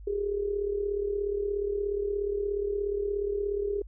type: tone with amplitude modulation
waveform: sine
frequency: 405.8 Hz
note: G#4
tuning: 40 cents flat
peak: -24 dBFS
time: 0.07-3.82 s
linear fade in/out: 5 ms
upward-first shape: sine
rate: 36.9 Hz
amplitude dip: 65%
effects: added 50 Hz sine -42 dBFS peak until 3.87 s